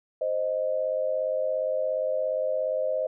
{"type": "tone pair together", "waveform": "sine", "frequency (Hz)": [523, 620.2], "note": ["C5", "D#5"], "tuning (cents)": [-1, -6], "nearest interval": "minor third", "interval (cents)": 295, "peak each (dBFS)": -27, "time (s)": [0.21, 3.07], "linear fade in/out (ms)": 5, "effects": []}